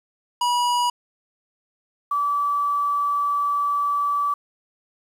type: tone pair in turn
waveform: square / sine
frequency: 970 / 1153.5 Hz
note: B5 / D6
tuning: -31 / -31 cents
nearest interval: minor third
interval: 300 cents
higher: second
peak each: -19 dBFS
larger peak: neither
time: 0.41-0.9 / 2.11-4.34 s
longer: second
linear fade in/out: 5 ms
effects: low-pass 10000 Hz 12 dB/octave + 8-bit